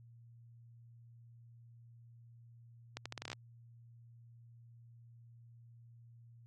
accelerating click train, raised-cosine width 0.2 ms, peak -24 dBFS, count 10, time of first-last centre 2.97-3.33 s, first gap 86 ms, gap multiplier 0.79, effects added 117 Hz sine -56 dBFS peak until 6.46 s + AAC 32 kbps

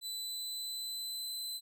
sawtooth tone with pitch glide, 3999 to 4036 Hz, B7 to B7, +21 to +37 cents, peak -35 dBFS, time 0.01-1.61 s, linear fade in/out 50 ms, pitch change +16 cents, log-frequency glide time 0.17-1.3 s, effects none

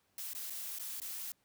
blue noise with dropouts, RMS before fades -42 dBFS, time 0.18-1.32 s, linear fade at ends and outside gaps 2 ms, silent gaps 0.334-0.349 / 0.5-0.504 / 0.787-0.796 / 1.001-1.017 s, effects pink hiss -75 dBFS RMS until 1.44 s + high-pass 80 Hz 12 dB/octave

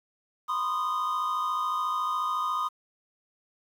triangle tone cluster, 997 / 1051 / 1234 Hz, B5 / C6 / D#6, +16 / +7 / -15 cents, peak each -33 / -31 / -26 dBFS, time 0.48-2.69 s, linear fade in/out 20 ms, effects 9-bit

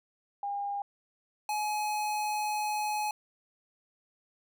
sine / square tone pair in turn, 807 / 844.4 Hz, G#5 / G#5, -50 / +29 cents, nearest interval minor second, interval 79 cents, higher second, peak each -31 / -30 dBFS, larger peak second, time 0.43-0.82 / 1.49-3.11 s, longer second, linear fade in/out 2 ms, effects none

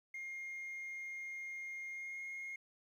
sine tone with pitch glide, 2127 to 2143 Hz, C7 to C7, +28 to +41 cents, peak -40 dBFS, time 0.14-2.56 s, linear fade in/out 5 ms, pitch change +13 cents, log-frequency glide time 1.91-2.21 s, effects tanh soft clip ceiling -41 dBFS + 12-bit

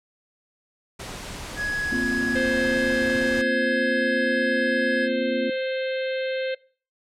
pink noise, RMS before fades -35 dBFS, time 0.99-3.42 s, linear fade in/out 10 ms
triangle tone, 1673 Hz, G#6, 12 cents sharp, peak -23 dBFS, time 1.56-5.09 s, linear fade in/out 50 ms
sine chord, Bb suspended second, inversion none, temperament equal, 233.1 / 261.6 / 349.2 Hz, Bb3 / C4 / F4, 0 / 0 / 0 cents, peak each -28 / -27 / -31 dBFS, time 1.92-5.5 s, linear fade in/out 5 ms
harmonic tone, 523.3 Hz, C5, in tune, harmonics 1 / 3 / 4 / 5 / 6 / 7 / 8, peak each -25 / -35 / -37 / -39 / -41 / -42 / -43 dBFS, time 2.35-6.55 s, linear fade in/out 10 ms
effects noise-tail reverb RT60 0.4 s tail -21 dB re dry + low-pass 9000 Hz 12 dB/octave

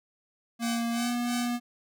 square tone with pitch glide, 233.2 to 241 Hz, A#3 to B3, +1 to -42 cents, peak -28 dBFS, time 0.59-1.6 s, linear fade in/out 50 ms, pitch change +57 cents, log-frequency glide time 0.94-1.09 s
5% pulse tone with tremolo, 760 Hz, F#5, 46 cents sharp, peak -22 dBFS, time 0.62-1.51 s, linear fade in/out 5 ms, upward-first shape sine, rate 3 Hz, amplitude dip 100%
effects none

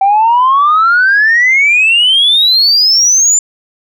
sine exponential sweep, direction up, 769 to 7210 Hz, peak -4 dBFS, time 0.01-3.39 s, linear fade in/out 5 ms, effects tanh soft clip ceiling -2 dBFS

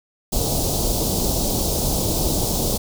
pink band-stop noise, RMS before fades -21 dBFS, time 0.32-2.78 s, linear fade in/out 10 ms, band 780 to 4100 Hz, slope 24 dB/octave, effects none

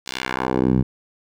10% pulse tone with band-pass filter sweep, 64.2 Hz, C2, 32 cents flat, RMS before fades -21 dBFS, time 0.06-0.83 s, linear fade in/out 10 ms, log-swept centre 5400 to 130 Hz, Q 1.1, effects none

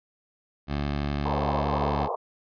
15% pulse tone, 72 Hz, D2, 34 cents flat, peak -20 dBFS, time 0.67-2.09 s, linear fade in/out 50 ms
white band-pass noise, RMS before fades -29 dBFS, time 1.25-2.16 s, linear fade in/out 10 ms, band 400 to 1100 Hz, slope 96 dB/octave
effects resampled to 11025 Hz

